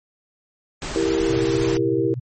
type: noise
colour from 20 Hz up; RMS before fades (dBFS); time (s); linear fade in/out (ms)
pink; -29; 0.82-1.77; 0
type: chord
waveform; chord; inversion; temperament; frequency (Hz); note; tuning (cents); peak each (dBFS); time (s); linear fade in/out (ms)
sine; E diminished; none; equal; 329.6 / 392 / 466.2; E4 / G4 / Bb4; 0 / 0 / 0; -21 / -22 / -24; 0.96-2.14; 0
type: tone with tremolo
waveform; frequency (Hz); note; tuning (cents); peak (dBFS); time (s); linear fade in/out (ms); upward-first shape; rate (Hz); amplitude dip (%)
sine; 124.3; B2; +12; -23; 1.29-2.2; 10; sine; 16; 70
effects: MP3 32 kbps